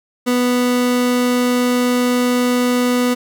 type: tone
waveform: 30% pulse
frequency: 246.9 Hz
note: B3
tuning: in tune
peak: -11 dBFS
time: 0.26-3.15 s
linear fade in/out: 20 ms
effects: none